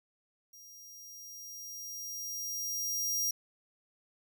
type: tone with level ramp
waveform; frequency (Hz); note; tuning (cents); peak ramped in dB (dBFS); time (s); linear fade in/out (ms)
sawtooth; 5700; F8; +34; -49 to -26; 0.53-3.31; 5
effects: none